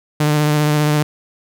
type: tone with vibrato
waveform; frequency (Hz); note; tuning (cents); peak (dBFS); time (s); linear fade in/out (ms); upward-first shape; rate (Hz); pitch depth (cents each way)
sawtooth; 150; D3; +37; -9; 0.2-1.03; 5; sine; 15; 21
effects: none